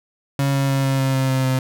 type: tone with pitch steps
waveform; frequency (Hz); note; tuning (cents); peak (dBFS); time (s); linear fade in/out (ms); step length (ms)
35% pulse; 138.59 / 137.39 / 136.21 / 135.03 / 133.87 / 132.71 / 131.57 / 130.43; C#3 / C#3 / C#3 / C#3 / C3 / C3 / C3 / C3; 0 / -15 / -30 / -45 / +40 / +25 / +10 / -5; -15; 0.39-1.59; 2; 150
effects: none